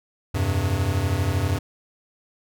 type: chord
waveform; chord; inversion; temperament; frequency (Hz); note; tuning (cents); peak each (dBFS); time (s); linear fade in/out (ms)
square; F suspended second; none; equal with one note detuned; 85.36 / 98 / 130.81; F2 / G2 / C3; -39 / 0 / 0; -26 / -24 / -29; 0.34-1.59; 10
effects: none